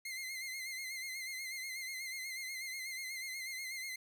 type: tone with vibrato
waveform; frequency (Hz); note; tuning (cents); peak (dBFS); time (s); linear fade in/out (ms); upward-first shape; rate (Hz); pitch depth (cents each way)
sawtooth; 2093; C7; 0; -37; 0.05-3.96; 5; sine; 8.2; 54
effects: none